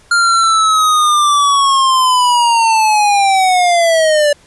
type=linear sweep; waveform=square; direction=down; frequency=1405 to 578 Hz; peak=-9 dBFS; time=0.11-4.33 s; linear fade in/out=5 ms; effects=pink hiss -47 dBFS RMS until 4.46 s + resampled to 24000 Hz